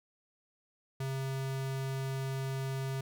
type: tone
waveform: square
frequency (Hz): 134.1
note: C3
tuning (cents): +43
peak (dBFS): -34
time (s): 1-3.01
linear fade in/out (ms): 5
effects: none